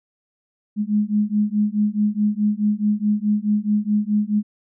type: beating tone pair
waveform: sine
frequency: 207.1 / 211.8 Hz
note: G#3 / G#3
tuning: -5 / +34 cents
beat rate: 4.7 Hz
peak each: -20 dBFS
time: 0.76-4.43 s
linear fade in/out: 50 ms
effects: none